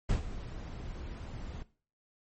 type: noise with ADSR envelope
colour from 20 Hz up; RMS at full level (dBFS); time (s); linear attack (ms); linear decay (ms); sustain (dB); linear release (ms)
brown; -27; 0.09-1.63; 6; 120; -14; 7
effects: noise-tail reverb RT60 0.4 s tail -18 dB re dry + MP3 32 kbps